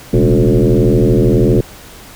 sine tone with frequency modulation, 115.9 Hz, A#2, 10 cents flat, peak -7 dBFS, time 0.13-1.61 s, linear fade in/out 5 ms, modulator 81.5 Hz, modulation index 4.4, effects pink hiss -36 dBFS RMS until 2.15 s

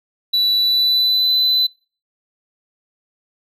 triangle tone with pitch glide, 3951 to 4013 Hz, B7 to B7, 0 to +27 cents, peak -12 dBFS, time 0.33-1.67 s, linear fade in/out 10 ms, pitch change +27 cents, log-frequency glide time 0.55-1.32 s, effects noise-tail reverb RT60 0.4 s tail -26 dB re dry

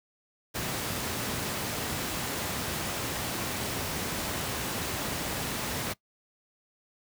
pink noise, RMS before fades -32 dBFS, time 0.54-5.94 s, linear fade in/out 20 ms, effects noise-tail reverb RT60 0.1 s tail -21 dB re dry + high-pass 80 Hz 12 dB/octave

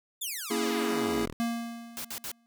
5% pulse exponential sweep, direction down, 3694 to 34.15 Hz, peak -24 dBFS, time 0.21-1.33 s, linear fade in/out 10 ms
square chord, A# half-diminished seventh, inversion none, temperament equal, 233.1 / 277.2 / 329.6 / 415.3 Hz, A#3 / C#4 / E4 / G#4, 0 / 0 / 0 / 0 cents, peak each -33 / -38 / -34 / -32 dBFS, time 0.5-1.26 s, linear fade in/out 10 ms
square tone with exponential decay, 233.1 Hz, A#3, in tune, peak -26 dBFS, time 1.4-2.46 s, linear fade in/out 0 ms, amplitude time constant 230 ms
white noise bursts, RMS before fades -37 dBFS, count 3, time 1.97-2.316 s, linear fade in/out 0 ms, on 76 ms, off 59 ms
effects none

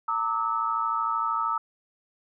sine tone cluster, 912 / 1182 / 1295 Hz, A#5 / D6 / E6, -38 / +11 / -31 cents, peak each -30 / -31 / -26 dBFS, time 0.08-1.58 s, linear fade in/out 5 ms, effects none

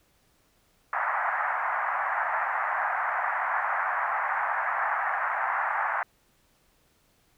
pink band-pass noise, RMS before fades -28 dBFS, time 0.93-6.03 s, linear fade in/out 2 ms, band 720 to 1900 Hz, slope 48 dB/octave, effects pink hiss -66 dBFS RMS until 7.37 s

